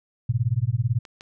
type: tone with tremolo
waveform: sine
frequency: 117.9 Hz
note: A#2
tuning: 20 cents sharp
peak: -16 dBFS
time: 0.29-0.99 s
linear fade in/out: 5 ms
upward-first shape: sine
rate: 18 Hz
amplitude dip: 100%
type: clicks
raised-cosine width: 0.2 ms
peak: -25 dBFS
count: 2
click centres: 1.052 / 1.209 s
effects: none